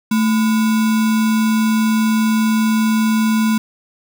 sine tone with sample-and-hold, 220 Hz, A3, in tune, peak -12 dBFS, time 0.11-3.58 s, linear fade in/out 5 ms, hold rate 1225 Hz, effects none

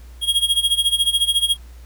square tone with tremolo, 3274 Hz, G#7, 25 cents flat, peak -13 dBFS, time 0.21-1.57 s, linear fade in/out 50 ms, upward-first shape sine, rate 14 Hz, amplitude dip 85%, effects added 60 Hz sine -37 dBFS peak until 1.85 s + pink hiss -52 dBFS RMS until 1.85 s

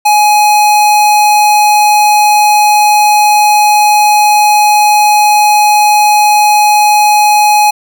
square tone, 839 Hz, G#5, 17 cents sharp, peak -5 dBFS, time 0.05-7.71 s, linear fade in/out 10 ms, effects none

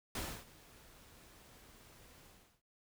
pink noise with ADSR envelope, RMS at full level -39 dBFS, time 0.15-2.62 s, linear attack 3 ms, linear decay 290 ms, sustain -21 dB, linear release 360 ms, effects none

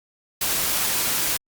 white noise, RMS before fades -23 dBFS, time 0.41-1.37 s, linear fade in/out 5 ms, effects Opus 48 kbps

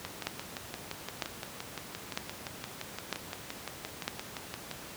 two click trains, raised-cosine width 0.2 ms, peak -13 / -19 dBFS, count 5 / 28, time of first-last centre 0.27-4.08 / 0.05-4.713 s, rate 1.05 / 5.79 Hz, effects pink hiss -45 dBFS RMS until 4.96 s + high-pass 100 Hz 12 dB/octave

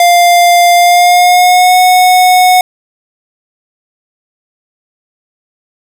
square tone with pitch glide, 699 to 732.9 Hz, F5 to F#5, +1 to -17 cents, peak -4 dBFS, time 0-2.61 s, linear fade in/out 2 ms, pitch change +82 cents, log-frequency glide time 0.76-1.78 s, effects none

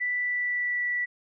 sine tone with pitch glide, 1975.5 to 1957.3 Hz, B6 to B6, 0 to -16 cents, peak -25 dBFS, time 0-1.06 s, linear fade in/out 20 ms, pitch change -16 cents, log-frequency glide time 0.14-0.85 s, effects none

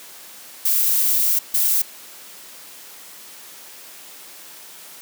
violet noise bursts at uneven times, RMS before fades -18 dBFS, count 2, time 0.65-1.39 / 1.54-1.82 s, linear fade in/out 5 ms, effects white hiss -41 dBFS RMS until 5.01 s + high-pass 200 Hz 12 dB/octave

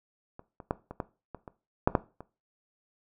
clicks, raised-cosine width 1 ms, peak -30 / -29 / -13 / -25 / -17 / -25 / -28 / -6 / -7 / -28 dBFS, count 10, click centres 0.394 / 0.602 / 0.709 / 0.91 / 1.002 / 1.347 / 1.478 / 1.875 / 1.952 / 2.206 s, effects noise-tail reverb RT60 0.3 s tail -17 dB re dry

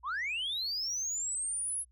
sine linear sweep, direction up, 932.3 to 10750 Hz, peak -30 dBFS, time 0.03-1.85 s, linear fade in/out 50 ms, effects tanh soft clip ceiling -30 dBFS + added 60 Hz sine -61 dBFS peak until 1.91 s

